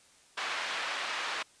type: band-pass noise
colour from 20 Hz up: pink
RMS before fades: -35 dBFS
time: 0.37-1.43 s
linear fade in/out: 10 ms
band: 1100 to 3300 Hz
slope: 12 dB/octave
effects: white hiss -61 dBFS RMS until 1.6 s + resampled to 22050 Hz